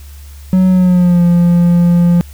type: tone with pitch glide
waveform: triangle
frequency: 185.9 to 173.45 Hz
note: F#3 to F3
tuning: +8 to -12 cents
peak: -4 dBFS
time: 0.53-2.21 s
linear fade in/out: 0 ms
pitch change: -120 cents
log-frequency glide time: 0.68-1.23 s
effects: added 71 Hz sine -30 dBFS peak until 2.33 s + white hiss -43 dBFS RMS until 2.33 s